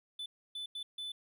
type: tone bursts at uneven times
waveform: triangle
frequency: 3500 Hz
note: A7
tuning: 10 cents flat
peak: -37 dBFS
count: 4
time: 0.19-0.26 / 0.55-0.66 / 0.75-0.83 / 0.98-1.12 s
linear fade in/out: 5 ms
effects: none